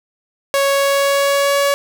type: tone with pitch glide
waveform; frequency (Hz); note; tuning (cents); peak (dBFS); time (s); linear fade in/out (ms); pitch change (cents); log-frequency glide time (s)
sawtooth; 554.4 to 563.4; C#5 to C#5; 0 to +28; -9; 0.54-1.74; 0; +28; 0.64-1.61
effects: none

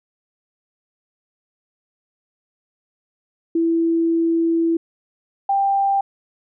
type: tone pair in turn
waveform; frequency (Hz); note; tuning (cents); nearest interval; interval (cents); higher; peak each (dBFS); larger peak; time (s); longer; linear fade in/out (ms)
sine; 331.5 / 790; E4 / G5; +10 / +13; octave + minor third; 1503; second; -15; neither; 3.55-4.77 / 5.49-6.01; first; 5
effects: none

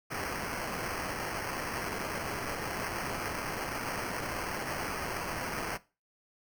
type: noise with sample-and-hold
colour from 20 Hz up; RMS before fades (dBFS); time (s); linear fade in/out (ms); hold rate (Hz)
white; -36; 0.1-5.78; 20; 3675
effects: noise-tail reverb RT60 0.3 s tail -19 dB re dry

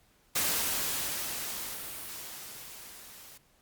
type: noise with level ramp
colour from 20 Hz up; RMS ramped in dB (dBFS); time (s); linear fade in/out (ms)
white; -28 to -51; 0.35-3.38; 10
effects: pink hiss -66 dBFS RMS until 3.61 s + Opus 48 kbps

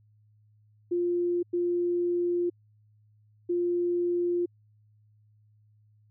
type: tone bursts at uneven times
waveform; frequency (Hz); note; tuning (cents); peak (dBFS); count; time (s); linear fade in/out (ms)
sine; 350; F4; +4; -24; 3; 0.91-1.43 / 1.53-2.5 / 3.49-4.46; 10
effects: added 106 Hz sine -59 dBFS peak until 6.1 s

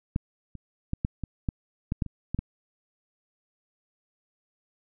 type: clicks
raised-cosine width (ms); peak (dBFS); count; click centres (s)
5; -13 / -28 / -15 / -13 / -19 / -14 / -14 / -13 / -25 / -16 / -16; 11; 0.161 / 0.553 / 0.934 / 1.049 / 1.237 / 1.488 / 1.921 / 2.022 / 2.063 / 2.346 / 2.39
effects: none

